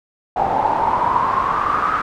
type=noise with band-pass filter sweep; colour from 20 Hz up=brown; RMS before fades=-18 dBFS; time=0.36-2.02 s; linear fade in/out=10 ms; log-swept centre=790 to 1300 Hz; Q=8.8; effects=none